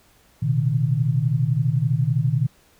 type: tone cluster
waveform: sine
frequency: 119.1 / 131 / 154.5 Hz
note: A#2 / C3 / D#3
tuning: +38 / +2 / -12 cents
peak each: -22 dBFS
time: 0.42-2.47 s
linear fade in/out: 10 ms
effects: pink hiss -57 dBFS RMS until 2.79 s